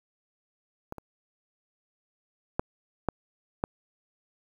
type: clicks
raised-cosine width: 1 ms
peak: -22 / -26 / -11 / -11 / -12 dBFS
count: 5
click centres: 0.924 / 0.983 / 2.595 / 3.087 / 3.639 s
effects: 8-bit